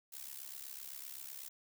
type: noise with amplitude modulation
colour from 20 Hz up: blue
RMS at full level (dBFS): -44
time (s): 0.12-1.49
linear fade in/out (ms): 10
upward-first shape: sine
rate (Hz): 67.9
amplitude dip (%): 85
effects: none